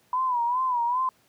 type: tone with vibrato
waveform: sine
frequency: 987.8 Hz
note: B5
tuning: in tune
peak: -22 dBFS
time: 0.13-1.09 s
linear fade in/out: 2 ms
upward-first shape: sine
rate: 2.5 Hz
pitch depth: 92 cents each way
effects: pink hiss -63 dBFS RMS until 1.28 s + high-pass 100 Hz 12 dB/octave